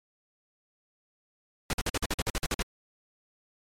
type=noise bursts; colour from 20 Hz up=pink; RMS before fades=-28 dBFS; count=12; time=1.7-2.624 s; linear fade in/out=2 ms; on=33 ms; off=48 ms; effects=low-pass 11000 Hz 12 dB/octave + MP3 96 kbps